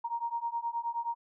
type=beating tone pair; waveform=sine; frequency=930 / 939.5 Hz; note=A#5 / A#5; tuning=-4 / +13 cents; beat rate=9.5 Hz; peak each=-35 / -34 dBFS; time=0.04-1.15 s; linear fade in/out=10 ms; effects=none